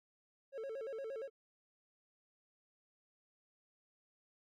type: tone with vibrato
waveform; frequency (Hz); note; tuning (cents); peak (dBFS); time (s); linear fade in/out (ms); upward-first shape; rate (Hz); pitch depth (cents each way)
triangle; 492.8; B4; -4; -39; 0.52-1.3; 50; square; 8.6; 180
effects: none